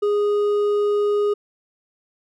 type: tone with hard clipping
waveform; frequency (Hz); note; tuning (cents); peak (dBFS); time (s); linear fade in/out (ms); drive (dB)
triangle; 412.9; G#4; -10; -18; 0.02-1.34; 10; 8
effects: none